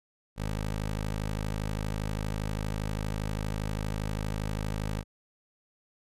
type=tone; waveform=15% pulse; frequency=52.5 Hz; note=G#1; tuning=19 cents sharp; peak=-24 dBFS; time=0.36-5.04 s; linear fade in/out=50 ms; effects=resampled to 32000 Hz

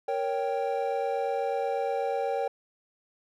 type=chord; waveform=triangle; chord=G diminished; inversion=first; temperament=equal; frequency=466.2 / 554.4 / 784 Hz; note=Bb4 / Db5 / G5; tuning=0 / 0 / 0 cents; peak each=-29 dBFS; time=0.08-2.48 s; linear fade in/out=5 ms; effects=none

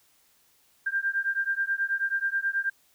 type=beating tone pair; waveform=sine; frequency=1586 / 1595.3 Hz; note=G6 / G6; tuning=+20 / +30 cents; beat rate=9.3 Hz; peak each=-28 dBFS; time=0.86-2.7 s; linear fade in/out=10 ms; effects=white hiss -64 dBFS RMS until 2.94 s

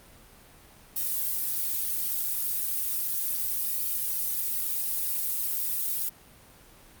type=noise with flanger; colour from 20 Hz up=violet; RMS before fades=-29 dBFS; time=0.96-6.09 s; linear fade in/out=5 ms; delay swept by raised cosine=1.6 to 4 ms; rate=0.35 Hz; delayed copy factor=+0.85; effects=pink hiss -53 dBFS RMS until 7 s + Opus 32 kbps

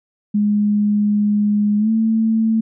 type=tone with pitch glide; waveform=sine; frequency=207.7 to 222.6 Hz; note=G#3 to A3; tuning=0 to +20 cents; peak=-13 dBFS; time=0.34-2.61 s; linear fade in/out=10 ms; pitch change=+120 cents; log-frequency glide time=1.78-1.9 s; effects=none

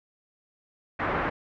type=low-pass noise; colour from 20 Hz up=white; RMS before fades=-28 dBFS; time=0.99-1.3 s; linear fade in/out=10 ms; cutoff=1700 Hz; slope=24 dB/octave; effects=none

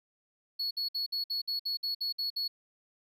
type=tone bursts; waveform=triangle; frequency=4376 Hz; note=C#8; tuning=23 cents flat; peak=-29 dBFS; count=11; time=0.59-2.48 s; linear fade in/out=10 ms; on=120 ms; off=57 ms; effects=none

